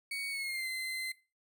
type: tone with pitch glide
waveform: 35% pulse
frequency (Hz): 2236 to 2062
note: C#7 to C7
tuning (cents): +14 to -26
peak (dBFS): -33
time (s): 0.11-1.12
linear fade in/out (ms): 5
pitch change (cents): -140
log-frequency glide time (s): 0.3-0.67
effects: noise-tail reverb RT60 0.3 s tail -19 dB re dry